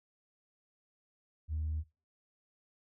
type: tone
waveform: sine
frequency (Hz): 77.78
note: D#2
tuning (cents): 0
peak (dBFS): -31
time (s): 1.48-1.84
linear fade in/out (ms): 50
effects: noise-tail reverb RT60 0.3 s tail -22 dB re dry + tanh soft clip ceiling -29 dBFS